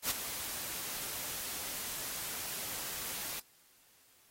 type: noise with ADSR envelope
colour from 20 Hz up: white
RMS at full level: -30 dBFS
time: 0.02-3.4 s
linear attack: 87 ms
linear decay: 10 ms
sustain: -10 dB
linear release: 6 ms
effects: white hiss -65 dBFS RMS until 4.3 s + AAC 48 kbps